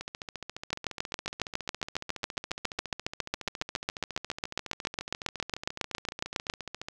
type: two click trains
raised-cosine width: 0.2 ms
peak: -11 / -20 dBFS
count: 43 / 100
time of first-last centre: 0.73-6.499 / 0.01-6.885 s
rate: 7.28 / 14.4 Hz
effects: none